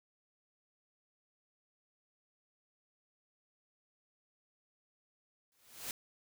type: noise with exponential growth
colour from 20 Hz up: white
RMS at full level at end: -38 dBFS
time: 5.52-5.91 s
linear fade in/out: 1 ms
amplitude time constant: 83 ms
effects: none